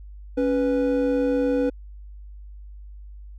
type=tone pair together; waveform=triangle; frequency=277.2 / 493.5 Hz; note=C#4 / B4; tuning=0 / -1 cents; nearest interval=minor seventh; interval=999 cents; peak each=-20 dBFS; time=0.37-1.7 s; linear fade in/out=10 ms; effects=added 50 Hz sine -38 dBFS peak until 3.38 s